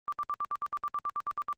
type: tone bursts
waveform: sine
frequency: 1174.7 Hz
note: D6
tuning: in tune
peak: -29 dBFS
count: 14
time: 0.08-1.528 s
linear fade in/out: 0 ms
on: 44 ms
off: 64 ms
effects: Opus 24 kbps